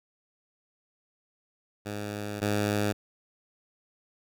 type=tone pair in turn; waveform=10% pulse; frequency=103.7 / 103.7 Hz; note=G#2 / G#2; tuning=-2 / -2 cents; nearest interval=unison; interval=0 cents; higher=neither; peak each=-25 / -17 dBFS; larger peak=second; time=1.85-2.41 / 2.41-2.93 s; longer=first; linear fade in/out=20 ms; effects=none